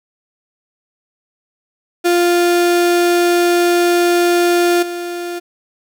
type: tone with level steps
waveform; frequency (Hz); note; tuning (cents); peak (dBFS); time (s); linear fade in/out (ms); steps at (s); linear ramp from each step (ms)
35% pulse; 349.2; F4; 0; -9 / -20; 2.04-5.4; 20; 4.82; 10
effects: none